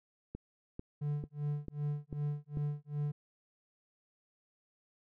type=click train; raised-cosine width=3 ms; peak=-28 dBFS; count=6; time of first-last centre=0.35-2.572 s; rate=2.25 Hz
type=tone with tremolo; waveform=triangle; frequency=146.83 Hz; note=D3; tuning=in tune; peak=-29 dBFS; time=1.01-3.12 s; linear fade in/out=10 ms; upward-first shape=sine; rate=2.6 Hz; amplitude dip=100%
effects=none